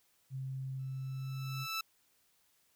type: tone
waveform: sine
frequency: 132.7 Hz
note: C3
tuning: 25 cents sharp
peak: -37 dBFS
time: 0.3-1.67 s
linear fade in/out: 50 ms
type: tone with exponential growth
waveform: 15% pulse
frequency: 1318.5 Hz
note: E6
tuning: in tune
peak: -27 dBFS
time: 0.79-1.81 s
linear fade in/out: 5 ms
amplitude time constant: 220 ms
effects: white hiss -72 dBFS RMS until 2.75 s